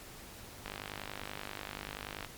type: click train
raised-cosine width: 0.3 ms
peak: -23 dBFS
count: 81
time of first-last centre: 0.66-2.247 s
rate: 50.4 Hz
effects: pink hiss -50 dBFS RMS until 2.37 s + MP3 96 kbps